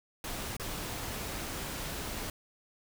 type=noise with dropouts; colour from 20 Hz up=pink; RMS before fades=-38 dBFS; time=0.24-2.3 s; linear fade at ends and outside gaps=2 ms; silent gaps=0.567-0.597 s; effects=none